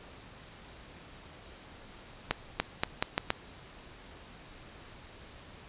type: accelerating click train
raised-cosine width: 0.3 ms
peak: -10 dBFS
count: 6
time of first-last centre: 2.31-3.304 s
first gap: 290 ms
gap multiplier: 0.81
effects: pink hiss -51 dBFS RMS until 5.68 s + resampled to 8000 Hz